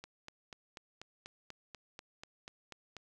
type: click train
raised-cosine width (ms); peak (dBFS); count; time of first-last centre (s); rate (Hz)
0.2; -29; 13; 0.04-2.967; 4.1
effects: none